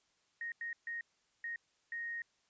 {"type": "tone bursts at uneven times", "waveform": "sine", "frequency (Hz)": 1864.7, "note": "A#6", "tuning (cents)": 0, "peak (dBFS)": -38, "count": 5, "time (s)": [[0.41, 0.52], [0.61, 0.73], [0.87, 1.01], [1.44, 1.56], [1.92, 2.22]], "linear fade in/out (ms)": 2, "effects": ["white hiss -75 dBFS RMS until 2.49 s", "resampled to 16000 Hz"]}